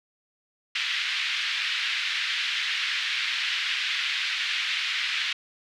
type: band-pass noise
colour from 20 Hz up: white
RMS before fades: -28 dBFS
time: 0.75-5.33 s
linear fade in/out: 5 ms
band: 1700 to 3600 Hz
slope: 24 dB/octave
effects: none